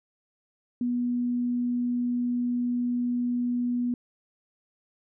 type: tone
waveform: sine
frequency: 243.7 Hz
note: B3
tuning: 23 cents flat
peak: -24 dBFS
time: 0.81-3.94 s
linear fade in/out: 2 ms
effects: none